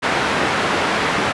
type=band-pass noise; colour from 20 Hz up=white; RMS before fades=-19 dBFS; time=0.02-1.33 s; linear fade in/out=20 ms; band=100 to 1800 Hz; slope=12 dB/octave; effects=resampled to 24000 Hz